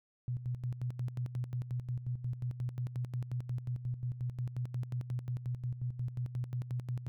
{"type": "tone with tremolo", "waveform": "sine", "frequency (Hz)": 123.47, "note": "B2", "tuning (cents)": 0, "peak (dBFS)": -32, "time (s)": [0.28, 7.08], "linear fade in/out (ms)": 0, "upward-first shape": "square", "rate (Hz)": 5.6, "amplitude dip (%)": 70, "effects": []}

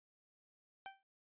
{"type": "tone with exponential decay", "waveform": "sawtooth", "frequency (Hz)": 779, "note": "G5", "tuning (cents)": -11, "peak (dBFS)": -39, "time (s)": [0.86, 1.03], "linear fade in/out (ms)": 0, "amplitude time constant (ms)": 35, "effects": ["resampled to 8000 Hz"]}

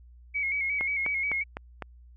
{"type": "tone with vibrato", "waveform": "sine", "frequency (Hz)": 2217, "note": "C#7", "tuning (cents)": 0, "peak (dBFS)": -26, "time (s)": [0.34, 1.44], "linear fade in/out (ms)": 20, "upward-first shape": "square", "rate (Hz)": 5.6, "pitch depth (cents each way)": 45}
{"type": "click train", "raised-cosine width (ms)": 0.5, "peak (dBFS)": -19, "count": 5, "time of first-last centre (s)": [0.81, 1.823], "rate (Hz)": 3.95}
{"effects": ["added 60 Hz sine -49 dBFS peak until 2.16 s"]}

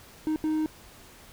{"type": "tone bursts at uneven times", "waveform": "triangle", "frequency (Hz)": 311.1, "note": "D#4", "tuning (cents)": 0, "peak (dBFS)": -22, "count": 2, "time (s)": [[0.27, 0.36], [0.44, 0.66]], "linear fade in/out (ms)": 0, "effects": ["pink hiss -51 dBFS RMS until 1.32 s"]}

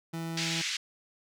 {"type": "tone", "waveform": "30% pulse", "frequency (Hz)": 164.81, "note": "E3", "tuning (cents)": 0, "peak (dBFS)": -31, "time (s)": [0.13, 0.62], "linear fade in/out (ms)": 10}
{"type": "band-pass noise", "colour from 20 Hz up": "pink", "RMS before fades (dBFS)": -33, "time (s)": [0.37, 0.77], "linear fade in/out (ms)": 5, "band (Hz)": [2000, 6500], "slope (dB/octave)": 24}
{"effects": []}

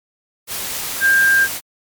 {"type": "tone in noise", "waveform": "sine", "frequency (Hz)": 1595, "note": "G6", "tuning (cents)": 30, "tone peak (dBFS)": -10, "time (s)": [1, 1.48], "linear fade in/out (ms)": 50, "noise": "white", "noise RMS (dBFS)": -25, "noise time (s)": [0.47, 1.61], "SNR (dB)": 12, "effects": ["MP3 96 kbps"]}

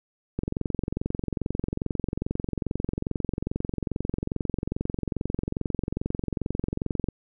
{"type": "click train", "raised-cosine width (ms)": 3, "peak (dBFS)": -14, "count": 151, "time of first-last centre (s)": [0.39, 7.086], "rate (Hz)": 22.4, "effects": []}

